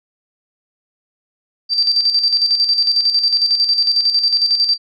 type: tone with tremolo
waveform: sine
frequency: 4683 Hz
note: D8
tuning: 6 cents flat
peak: -10 dBFS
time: 1.69-4.78 s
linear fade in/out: 50 ms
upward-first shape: square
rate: 11 Hz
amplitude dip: 55%
effects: none